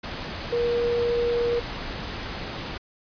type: tone in noise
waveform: sine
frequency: 475.7 Hz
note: A#4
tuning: 35 cents sharp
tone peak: -21 dBFS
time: 0.52-1.6 s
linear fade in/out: 10 ms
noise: pink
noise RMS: -33 dBFS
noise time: 0.03-2.78 s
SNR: +9 dB
effects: resampled to 11025 Hz